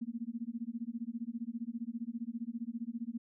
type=tone with tremolo; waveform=sine; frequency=233.1 Hz; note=A#3; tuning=in tune; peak=-33 dBFS; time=0.01-3.18 s; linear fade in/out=10 ms; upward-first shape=sine; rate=15 Hz; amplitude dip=100%; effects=none